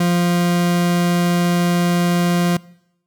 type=tone; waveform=40% pulse; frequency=174.61 Hz; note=F3; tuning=in tune; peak=-13 dBFS; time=0-2.57 s; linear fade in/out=5 ms; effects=noise-tail reverb RT60 0.8 s tail -23 dB re dry